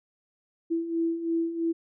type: beating tone pair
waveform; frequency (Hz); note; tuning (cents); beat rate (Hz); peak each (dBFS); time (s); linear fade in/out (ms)
sine; 329.6 / 332.6; E4 / E4; 0 / +16; 3; -32 / -26; 0.7-1.73; 20
effects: none